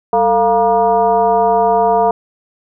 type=tone with frequency modulation; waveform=sine; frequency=698.5 Hz; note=F5; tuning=in tune; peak=-9 dBFS; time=0.13-2.11 s; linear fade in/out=2 ms; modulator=251 Hz; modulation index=1.2; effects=none